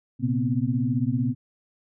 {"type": "tone cluster", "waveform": "sine", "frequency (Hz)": [117.1, 132.6, 239.5, 257.3], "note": ["A#2", "C3", "A#3", "C4"], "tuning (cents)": [8, 23, 47, -29], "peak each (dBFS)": -27, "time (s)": [0.19, 1.35], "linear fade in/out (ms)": 50, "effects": []}